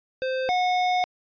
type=tone pair in turn; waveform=square; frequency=520 / 728 Hz; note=C5 / F#5; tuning=-11 / -28 cents; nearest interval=tritone; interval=583 cents; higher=second; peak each=-25 / -21 dBFS; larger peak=second; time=0.22-0.49 / 0.49-1.04 s; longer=second; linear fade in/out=0 ms; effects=resampled to 11025 Hz